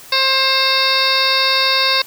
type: harmonic tone with a mistuned harmonic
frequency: 531 Hz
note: C5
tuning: 25 cents sharp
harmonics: 1 / 2 / 3 / 4 / 5 / 7 / 8 / 9 / 10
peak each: -24 / -20 / -23 / -22 / -22 / -18 / -24 / -19 / -24 dBFS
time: 0.12-2.02 s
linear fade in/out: 5 ms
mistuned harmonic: 9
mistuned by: -46 cents
effects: white hiss -39 dBFS RMS until 2.06 s